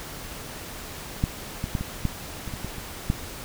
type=clicks; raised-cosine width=5 ms; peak=-9 / -15 / -13 / -18 / -11 / -23 / -21 / -20 / -22 / -9 dBFS; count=10; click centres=1.239 / 1.641 / 1.752 / 1.81 / 2.053 / 2.477 / 2.538 / 2.646 / 2.783 / 3.101 s; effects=pink hiss -38 dBFS RMS until 3.44 s